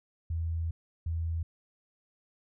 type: tone bursts at uneven times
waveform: sine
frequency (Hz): 82.41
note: E2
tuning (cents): 0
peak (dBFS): -29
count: 2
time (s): 0.3-0.71 / 1.06-1.43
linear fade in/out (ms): 5
effects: none